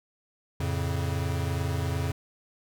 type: chord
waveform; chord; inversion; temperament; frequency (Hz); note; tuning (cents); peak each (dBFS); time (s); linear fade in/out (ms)
square; F augmented; none; equal; 87.31 / 110 / 138.59; F2 / A2 / C#3; 0 / 0 / 0; -30 / -35 / -32; 0.6-2.12; 5
effects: none